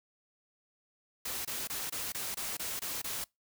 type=noise bursts; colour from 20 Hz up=white; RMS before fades=-37 dBFS; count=9; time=1.25-3.242 s; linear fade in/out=5 ms; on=200 ms; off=24 ms; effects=noise-tail reverb RT60 0.2 s tail -26 dB re dry